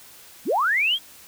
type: linear sweep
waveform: sine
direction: up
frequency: 151.7 to 3364 Hz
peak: -18 dBFS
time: 0.45-0.99 s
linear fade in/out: 50 ms
effects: white hiss -47 dBFS RMS until 1.27 s